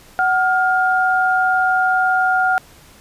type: tone pair together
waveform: sine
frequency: 747 / 1413.1 Hz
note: F#5 / F6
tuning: +16 / +20 cents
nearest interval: major seventh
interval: 1104 cents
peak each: -16 dBFS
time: 0.19-2.58 s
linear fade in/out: 0 ms
effects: pink hiss -46 dBFS RMS until 3 s + resampled to 32000 Hz